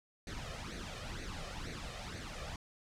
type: noise with flanger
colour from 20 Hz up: pink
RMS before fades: -43 dBFS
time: 0.27-2.56 s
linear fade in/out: 2 ms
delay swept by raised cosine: 0.47 to 1.67 ms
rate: 2.1 Hz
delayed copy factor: +0.7
effects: low-pass 6000 Hz 12 dB/octave